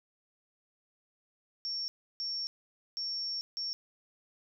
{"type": "tone bursts at uneven times", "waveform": "sine", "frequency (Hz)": 5480, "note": "F8", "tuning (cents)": -34, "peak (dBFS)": -33, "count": 4, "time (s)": [[1.65, 1.88], [2.2, 2.47], [2.97, 3.41], [3.57, 3.73]], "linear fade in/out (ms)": 0, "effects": []}